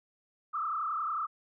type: tone with frequency modulation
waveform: sine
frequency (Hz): 1251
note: D#6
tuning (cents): +9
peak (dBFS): -30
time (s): 0.53-1.27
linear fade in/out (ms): 20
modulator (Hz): 31.1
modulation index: 2.6
effects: none